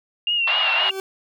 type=tone with vibrato; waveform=sine; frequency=2794 Hz; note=F7; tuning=in tune; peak=-18 dBFS; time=0.27-0.91 s; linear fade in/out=2 ms; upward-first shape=sine; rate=3.9 Hz; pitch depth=54 cents each way
type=band-pass noise; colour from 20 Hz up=pink; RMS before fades=-25 dBFS; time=0.47-0.9 s; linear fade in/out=5 ms; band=650 to 3900 Hz; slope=48 dB/octave
type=tone with exponential growth; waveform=40% pulse; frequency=385.2 Hz; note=G4; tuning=30 cents flat; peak=-23 dBFS; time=0.69-1 s; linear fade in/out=1 ms; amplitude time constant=67 ms
effects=none